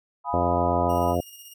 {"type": "chord", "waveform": "sine", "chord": "F half-diminished seventh", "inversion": "none", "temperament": "equal", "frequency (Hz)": [698.5, 830.6, 987.8, 1244.5], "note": ["F5", "Ab5", "Cb6", "Eb6"], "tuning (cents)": [0, 0, 0, 0], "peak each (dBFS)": [-33, -31, -28, -34], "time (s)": [0.24, 1.16], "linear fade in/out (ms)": 50}
{"type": "harmonic tone", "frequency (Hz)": 87.31, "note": "F2", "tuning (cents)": 0, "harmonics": [1, 2, 3, 4, 5, 6, 7, 8], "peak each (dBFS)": [-28, -32, -30, -31, -33, -30, -29, -29], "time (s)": [0.33, 1.21], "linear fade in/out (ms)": 10}
{"type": "tone with tremolo", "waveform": "10% pulse", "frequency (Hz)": 2843, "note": "F7", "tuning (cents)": 30, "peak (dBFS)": -33, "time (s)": [0.89, 1.54], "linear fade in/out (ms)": 10, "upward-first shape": "square", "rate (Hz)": 16, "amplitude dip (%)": 35}
{"effects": []}